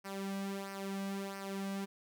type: tone with flanger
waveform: sawtooth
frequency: 196 Hz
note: G3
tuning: in tune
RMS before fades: -40 dBFS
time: 0.04-1.86 s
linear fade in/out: 20 ms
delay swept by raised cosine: 0.27 to 2.27 ms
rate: 1.5 Hz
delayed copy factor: -0.65
effects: none